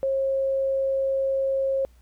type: tone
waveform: sine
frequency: 539 Hz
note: C#5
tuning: 49 cents flat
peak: -21 dBFS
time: 0.03-1.85 s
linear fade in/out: 0 ms
effects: added 60 Hz sine -51 dBFS peak until 2.01 s + pink hiss -64 dBFS RMS until 2.01 s